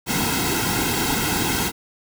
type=noise with comb filter; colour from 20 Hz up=pink; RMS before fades=-22 dBFS; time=0.06-1.72 s; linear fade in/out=50 ms; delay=1.7 ms; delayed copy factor=-0.85; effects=none